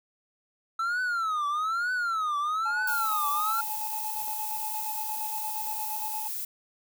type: tone with vibrato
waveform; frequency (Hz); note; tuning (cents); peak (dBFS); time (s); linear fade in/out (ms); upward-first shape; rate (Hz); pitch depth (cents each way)
triangle; 1318.5; E6; 0; -24; 0.79-3.61; 5; triangle; 1.1; 240
type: tone with tremolo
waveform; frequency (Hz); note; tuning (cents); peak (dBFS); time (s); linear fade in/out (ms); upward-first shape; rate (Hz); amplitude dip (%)
triangle; 859; A5; -42; -31; 2.65-6.28; 10; square; 8.6; 45
type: noise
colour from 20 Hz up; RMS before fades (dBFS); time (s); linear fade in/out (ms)
violet; -34; 2.87-6.45; 5
effects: none